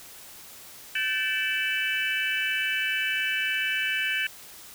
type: tone cluster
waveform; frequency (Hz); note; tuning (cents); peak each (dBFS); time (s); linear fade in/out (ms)
sine; 1538 / 1756 / 2309 / 2632 / 2987; G6 / A6 / D7 / E7 / F#7; -33 / -4 / -30 / -3 / +16; -31; 0.95-4.27; 5
effects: white hiss -46 dBFS RMS until 4.74 s